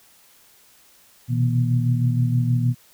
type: tone cluster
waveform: sine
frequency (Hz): 121.7 / 128.1 / 160.7 / 239.3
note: B2 / C3 / E3 / A#3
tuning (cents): -25 / -36 / -44 / +46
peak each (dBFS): -18 / -27 / -27 / -27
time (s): 1.28-2.75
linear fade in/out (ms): 50
effects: white hiss -54 dBFS RMS until 2.93 s